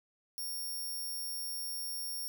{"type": "tone", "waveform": "15% pulse", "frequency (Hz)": 5550, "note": "F8", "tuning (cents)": -12, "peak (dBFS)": -31, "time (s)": [0.38, 2.28], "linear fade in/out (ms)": 0, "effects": ["10-bit"]}